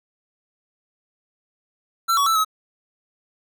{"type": "tone with pitch steps", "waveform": "square", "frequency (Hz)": [1347, 1127, 1322, 1280], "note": ["E6", "C#6", "E6", "D#6"], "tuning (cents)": [37, 28, 5, 49], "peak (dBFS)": -17, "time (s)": [2.08, 2.448], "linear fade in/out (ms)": 20, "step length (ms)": 92, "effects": []}